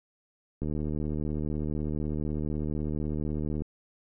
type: click train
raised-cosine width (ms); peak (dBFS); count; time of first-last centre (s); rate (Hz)
3; -20; 229; 0.62-3.62; 76
effects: none